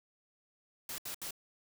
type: noise bursts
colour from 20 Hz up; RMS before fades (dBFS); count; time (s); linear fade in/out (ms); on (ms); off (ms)
white; -41; 3; 0.89-1.308; 2; 92; 71
effects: none